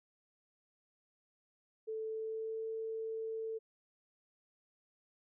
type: tone with pitch glide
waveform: sine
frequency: 440 to 445.4 Hz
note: A4 to A4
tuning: 0 to +21 cents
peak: -37 dBFS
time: 1.87-3.59 s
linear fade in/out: 20 ms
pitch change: +21 cents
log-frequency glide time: 2.07-2.67 s
effects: none